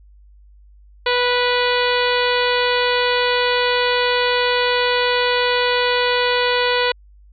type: harmonic tone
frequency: 491.4 Hz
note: B4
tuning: 9 cents flat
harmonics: 1 / 2 / 3 / 4 / 5 / 6 / 7 / 8 / 9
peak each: -19 / -22 / -24 / -25 / -26 / -27 / -27 / -28 / -29 dBFS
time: 1.06-6.92 s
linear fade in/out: 5 ms
effects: added 50 Hz sine -44 dBFS peak until 7.32 s